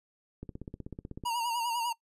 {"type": "click train", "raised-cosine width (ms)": 3, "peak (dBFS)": -27, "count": 14, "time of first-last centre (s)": [0.43, 1.237], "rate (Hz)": 16.1}
{"type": "tone with vibrato", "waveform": "square", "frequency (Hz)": 940, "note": "A#5", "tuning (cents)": 14, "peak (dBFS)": -30, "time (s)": [1.25, 1.93], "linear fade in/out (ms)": 10, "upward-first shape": "sine", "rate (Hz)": 10, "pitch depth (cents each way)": 60}
{"effects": ["noise-tail reverb RT60 0.1 s tail -20 dB re dry", "resampled to 32000 Hz"]}